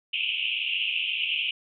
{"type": "band-pass noise", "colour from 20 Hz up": "pink", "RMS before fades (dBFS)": -28, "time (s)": [0.13, 1.51], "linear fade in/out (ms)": 5, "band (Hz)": [2500, 3100], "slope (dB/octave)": 96, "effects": []}